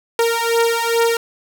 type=beating tone pair; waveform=sawtooth; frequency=461.8 / 464.2 Hz; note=A#4 / A#4; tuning=-16 / -7 cents; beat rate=2.4 Hz; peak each=-14 dBFS; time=0.19-1.17 s; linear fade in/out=2 ms; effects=none